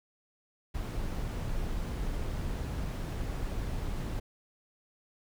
brown noise, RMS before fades -34 dBFS, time 0.74-4.2 s, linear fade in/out 10 ms, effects none

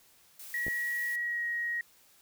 blue noise, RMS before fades -46 dBFS, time 0.39-1.16 s, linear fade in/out 5 ms
sine tone with pitch glide, 1911 to 1889.1 Hz, A#6 to A#6, +43 to +23 cents, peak -30 dBFS, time 0.54-1.81 s, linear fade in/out 2 ms, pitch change -20 cents, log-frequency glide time 1.19-1.47 s
clicks, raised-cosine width 2 ms, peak -26 dBFS, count 2, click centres 0.666 / 0.682 s
effects white hiss -62 dBFS RMS until 2.21 s

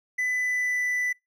triangle tone with pitch glide, 2000 to 1986.2 Hz, B6 to B6, +21 to +9 cents, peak -22 dBFS, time 0.18-1.13 s, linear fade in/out 10 ms, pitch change -12 cents, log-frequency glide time 0.33-0.83 s, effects noise-tail reverb RT60 0.2 s tail -26 dB re dry

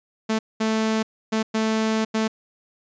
sawtooth tone bursts at uneven times, 220 Hz, A3, in tune, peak -16 dBFS, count 5, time 0.29-0.39 / 0.6-1.03 / 1.32-1.43 / 1.54-2.05 / 2.14-2.28 s, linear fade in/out 10 ms, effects resampled to 16000 Hz

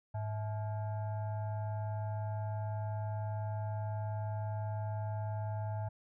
sine tone with frequency modulation, 104.9 Hz, G#2, 18 cents sharp, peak -34 dBFS, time 0.14-5.89 s, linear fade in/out 10 ms, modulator 756 Hz, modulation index 0.57, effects none

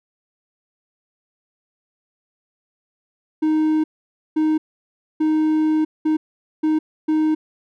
triangle tone bursts at uneven times, 311.1 Hz, D#4, in tune, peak -13 dBFS, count 6, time 3.42-3.84 / 4.36-4.58 / 5.2-5.85 / 6.05-6.17 / 6.63-6.79 / 7.08-7.35 s, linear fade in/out 10 ms, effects none

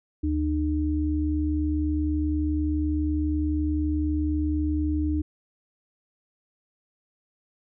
sine tone pair together, 75.92 / 304 Hz, D#2 / D#4, -42 / -40 cents, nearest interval 2 octaves, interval 2402 cents, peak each -25 dBFS, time 0.23-5.22 s, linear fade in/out 10 ms, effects none

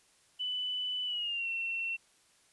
sine tone with pitch glide, 2991 to 2711 Hz, F#7 to E7, +18 to +48 cents, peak -32 dBFS, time 0.39-1.97 s, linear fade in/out 20 ms, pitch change -170 cents, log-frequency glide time 1.05-1.48 s, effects white hiss -66 dBFS RMS until 2.52 s + resampled to 24000 Hz

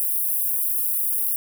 white high-pass noise, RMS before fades -23 dBFS, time 0-1.36 s, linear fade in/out 0 ms, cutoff 10000 Hz, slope 48 dB/octave, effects none

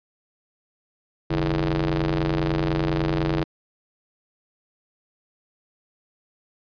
sawtooth ring-modulated tone, 90 Hz, F#2, 47 cents flat, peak -14 dBFS, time 1.3-3.44 s, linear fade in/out 10 ms, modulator 237 Hz, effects resampled to 11025 Hz

